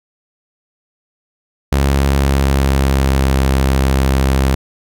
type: tone with pitch glide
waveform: sawtooth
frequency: 68.9 to 66.75 Hz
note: C#2 to C2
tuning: -10 to +35 cents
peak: -7 dBFS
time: 1.72-4.55 s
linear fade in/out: 5 ms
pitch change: -55 cents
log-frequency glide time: 2.05-3.4 s
effects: none